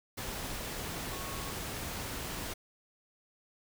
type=tone in noise; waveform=sine; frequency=1100 Hz; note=C#6; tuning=14 cents flat; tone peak=-46 dBFS; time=1.12-1.51 s; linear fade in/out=10 ms; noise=pink; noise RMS=-39 dBFS; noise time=0.17-2.54 s; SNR=-10 dB; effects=none